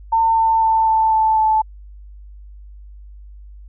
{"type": "tone with pitch steps", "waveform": "sine", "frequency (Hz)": [903, 896.8, 890.6, 884.4, 878.3, 872.2], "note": ["A5", "A5", "A5", "A5", "A5", "A5"], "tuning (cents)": [45, 33, 21, 9, -3, -15], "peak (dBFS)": -12, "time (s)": [0.12, 1.62], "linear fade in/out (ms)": 10, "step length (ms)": 250, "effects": ["added 50 Hz sine -36 dBFS peak until 3.68 s"]}